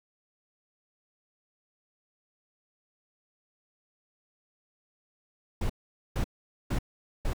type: noise bursts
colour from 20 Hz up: brown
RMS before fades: -28 dBFS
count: 4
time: 5.61-7.334 s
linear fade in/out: 5 ms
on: 86 ms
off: 460 ms
effects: none